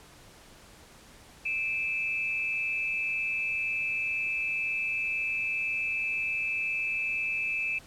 sine tone pair together, 2371 / 2613 Hz, D7 / E7, +16 / -16 cents, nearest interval major second, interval 168 cents, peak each -33 / -29 dBFS, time 1.45-7.79 s, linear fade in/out 10 ms, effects pink hiss -53 dBFS RMS until 7.86 s + low-pass 11000 Hz 12 dB/octave

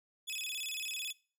sawtooth tone with vibrato, 2960 Hz, F#7, in tune, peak -34 dBFS, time 0.27-1.13 s, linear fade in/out 20 ms, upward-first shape square, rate 18 Hz, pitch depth 260 cents each way, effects noise-tail reverb RT60 0.4 s tail -22 dB re dry

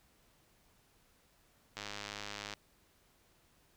click train, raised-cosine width 0.2 ms, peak -24 dBFS, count 80, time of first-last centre 1.77-2.537 s, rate 103 Hz, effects pink hiss -69 dBFS RMS until 3.76 s

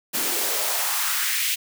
white noise with high-pass filter sweep, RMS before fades -24 dBFS, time 0.13-1.56 s, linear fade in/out 20 ms, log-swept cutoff 240 to 2700 Hz, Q 2.1, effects none

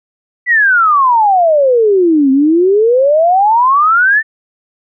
sine exponential two-way sweep, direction down then up, 2000 to 261.6 to 1820 Hz, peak -6 dBFS, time 0.46-4.23 s, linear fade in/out 50 ms, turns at 2.31 s, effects none

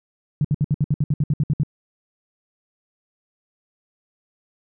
sine tone bursts, 146.83 Hz, D3, in tune, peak -15 dBFS, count 13, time 0.41-1.634 s, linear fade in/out 2 ms, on 36 ms, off 63 ms, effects none

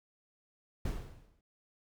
brown noise with exponential decay, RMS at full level -32 dBFS, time 0.85-1.41 s, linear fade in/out 5 ms, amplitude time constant 120 ms, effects none

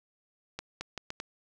accelerating click train, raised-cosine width 0.2 ms, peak -19 dBFS, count 5, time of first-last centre 0.59-1.201 s, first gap 220 ms, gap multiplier 0.76, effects none

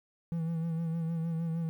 triangle tone with vibrato, 164.81 Hz, E3, in tune, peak -28 dBFS, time 0.32-1.69 s, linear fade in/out 0 ms, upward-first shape sine, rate 6.5 Hz, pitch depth 39 cents each way, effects 11-bit

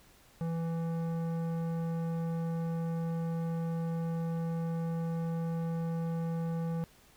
sine tone with tanh clipping, 165.7 Hz, E3, 9 cents sharp, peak -33 dBFS, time 0.41-6.84 s, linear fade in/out 0 ms, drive 14 dB, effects pink hiss -61 dBFS RMS until 7.16 s

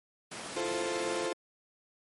pink noise, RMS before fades -40 dBFS, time 0.31-1.28 s, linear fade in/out 10 ms
35% pulse chord, F major seventh, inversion third, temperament equal, 329.6 / 349.2 / 440 / 523.3 Hz, E4 / F4 / A4 / C5, 0 / 0 / 0 / 0 cents, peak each -39 / -34 / -35 / -34 dBFS, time 0.56-1.33 s, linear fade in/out 5 ms
effects high-pass 200 Hz 12 dB/octave + MP3 48 kbps

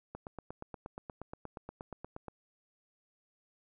click train, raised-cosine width 1 ms, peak -28 dBFS, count 19, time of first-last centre 0.15-2.283 s, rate 8.44 Hz, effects none

